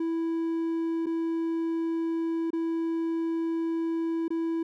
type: tone with dropouts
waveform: triangle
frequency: 329.6 Hz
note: E4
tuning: in tune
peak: -24 dBFS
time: 0-4.63 s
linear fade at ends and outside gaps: 5 ms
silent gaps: 1.06-1.066 / 2.505-2.531 / 4.281-4.304 s
effects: none